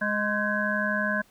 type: harmonic tone with a mistuned harmonic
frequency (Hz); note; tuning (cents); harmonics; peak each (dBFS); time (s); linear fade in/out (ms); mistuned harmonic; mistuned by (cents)
207.7; G#3; 0; 1 / 3 / 5 / 7 / 8; -30 / -31 / -34 / -29 / -29; 0.01-1.22; 10; 7; +88
effects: pink hiss -60 dBFS RMS until 1.3 s